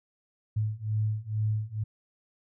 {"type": "beating tone pair", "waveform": "sine", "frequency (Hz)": [106.5, 108.7], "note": ["G#2", "A2"], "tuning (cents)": [44, -21], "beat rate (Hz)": 2.2, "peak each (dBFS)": [-30, -29], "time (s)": [0.56, 1.84], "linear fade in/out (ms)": 10, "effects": []}